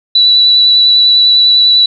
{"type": "tone with vibrato", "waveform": "sine", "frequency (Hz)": 3951, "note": "B7", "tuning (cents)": 0, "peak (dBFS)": -4, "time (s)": [0.15, 1.86], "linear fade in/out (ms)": 5, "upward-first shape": "triangle", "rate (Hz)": 10, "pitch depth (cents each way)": 13, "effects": []}